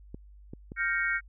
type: clicks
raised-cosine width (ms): 3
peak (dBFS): -27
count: 3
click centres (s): 0.145 / 0.535 / 0.719
type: chord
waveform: sine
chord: G half-diminished seventh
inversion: third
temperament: equal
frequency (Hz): 1396.9 / 1568 / 1864.7 / 2217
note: F6 / G6 / Bb6 / Db7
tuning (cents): 0 / 0 / 0 / 0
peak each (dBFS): -32 / -31 / -31 / -32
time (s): 0.76-1.21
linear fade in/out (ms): 50
effects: added 50 Hz sine -49 dBFS peak until 1.28 s